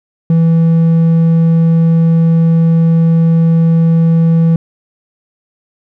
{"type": "tone with hard clipping", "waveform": "sine", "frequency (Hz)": 164.81, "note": "E3", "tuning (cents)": 0, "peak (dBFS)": -7, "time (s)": [0.3, 4.56], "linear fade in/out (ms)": 2, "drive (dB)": 3, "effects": []}